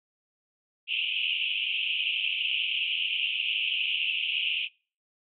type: band-pass noise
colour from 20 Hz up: white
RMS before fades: -29 dBFS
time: 0.87-4.69 s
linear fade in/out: 50 ms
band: 2500 to 3100 Hz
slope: 96 dB/octave
effects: noise-tail reverb RT60 0.4 s tail -26 dB re dry